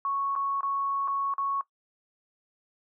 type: tone with dropouts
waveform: sine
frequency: 1107 Hz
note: C#6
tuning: 3 cents flat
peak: -26 dBFS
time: 0.05-1.61 s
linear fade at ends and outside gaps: 1 ms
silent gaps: 0.353-0.361 / 0.608-0.631 / 1.076-1.081 / 1.338-1.381 s
effects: noise-tail reverb RT60 0.1 s tail -18 dB re dry